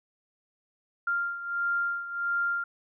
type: beating tone pair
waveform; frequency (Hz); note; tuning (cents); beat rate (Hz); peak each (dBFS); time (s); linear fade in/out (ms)
sine; 1394 / 1395.5; F6 / F6; -4 / -2; 1.5; -28 / -33; 1.07-2.64; 5
effects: none